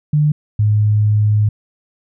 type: tone pair in turn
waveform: sine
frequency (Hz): 149.8 / 105.62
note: D3 / G#2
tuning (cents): +35 / +30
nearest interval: tritone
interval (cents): 605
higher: first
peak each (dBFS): -10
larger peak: neither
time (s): 0.13-0.32 / 0.59-1.49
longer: second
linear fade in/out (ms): 5
effects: none